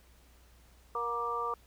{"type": "harmonic tone with a mistuned harmonic", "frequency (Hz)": 235.7, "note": "A#3", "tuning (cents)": 19, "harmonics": [2, 3, 4, 5], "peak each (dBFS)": [-38, -44, -38, -33], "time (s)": [0.95, 1.54], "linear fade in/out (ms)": 2, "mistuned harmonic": 3, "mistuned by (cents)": 29, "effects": ["added 60 Hz sine -59 dBFS peak until 1.66 s", "pink hiss -64 dBFS RMS until 1.66 s"]}